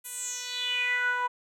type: tone with band-pass filter sweep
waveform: 10% pulse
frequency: 493.9 Hz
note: B4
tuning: in tune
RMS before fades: -30 dBFS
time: 0.04-1.28 s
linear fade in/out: 20 ms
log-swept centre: 11000 to 1000 Hz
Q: 5.1
effects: none